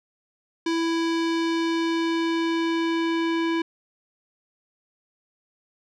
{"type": "tone with low-pass filter sweep", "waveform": "square", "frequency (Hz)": 330.9, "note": "E4", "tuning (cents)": 7, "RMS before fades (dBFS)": -24, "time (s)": [0.66, 3.62], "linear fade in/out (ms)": 5, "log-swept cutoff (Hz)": [4900, 3000], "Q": 1.3, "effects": []}